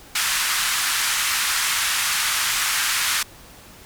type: band-pass noise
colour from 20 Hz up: pink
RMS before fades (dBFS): -22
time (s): 0.15-3.23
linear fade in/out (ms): 5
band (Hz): 1200 to 13000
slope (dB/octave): 24
effects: pink hiss -45 dBFS RMS until 3.85 s